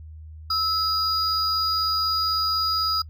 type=tone pair together; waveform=triangle; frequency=1300 / 4898 Hz; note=E6 / D#8; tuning=-24 / -28 cents; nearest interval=octave + major seventh; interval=2296 cents; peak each=-23 / -22 dBFS; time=0.5-3.02 s; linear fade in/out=5 ms; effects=noise-tail reverb RT60 0.1 s tail -26 dB re dry + added 78 Hz sine -38 dBFS peak until 3.09 s